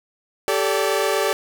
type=chord; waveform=sawtooth; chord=G suspended second; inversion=none; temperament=equal with one note detuned; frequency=392 / 440 / 576.2 Hz; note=G4 / A4 / D5; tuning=0 / 0 / -33 cents; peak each=-19 dBFS; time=0.48-1.33 s; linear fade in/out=0 ms; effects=none